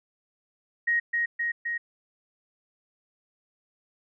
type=tone with echo; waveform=sine; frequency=1879 Hz; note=A#6; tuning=13 cents sharp; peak=-21 dBFS; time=0.87-1 s; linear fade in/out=10 ms; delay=260 ms; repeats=3; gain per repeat=-2 dB; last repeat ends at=1.78 s; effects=none